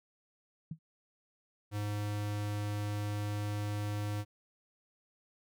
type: tone with exponential decay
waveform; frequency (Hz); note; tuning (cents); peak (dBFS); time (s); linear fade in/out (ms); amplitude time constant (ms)
sine; 159.8; D#3; +47; -33; 0.71-0.79; 5; 16
type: tone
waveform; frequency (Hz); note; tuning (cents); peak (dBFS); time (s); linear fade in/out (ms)
square; 103.83; G#2; 0; -34; 1.71-4.25; 50
effects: none